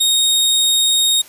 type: tone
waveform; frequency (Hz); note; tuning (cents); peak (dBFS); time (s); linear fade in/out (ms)
sawtooth; 3729; A#7; 0; -9; 0-1.22; 10
effects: white hiss -42 dBFS RMS until 1.28 s + resampled to 32000 Hz